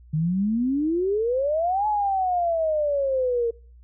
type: exponential two-way sweep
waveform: sine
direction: up then down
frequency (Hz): 149.3 to 858 to 458.7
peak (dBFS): -20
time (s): 0.13-3.51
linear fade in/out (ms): 10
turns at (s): 1.87
effects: noise-tail reverb RT60 0.4 s tail -24 dB re dry + added 60 Hz sine -46 dBFS peak until 3.83 s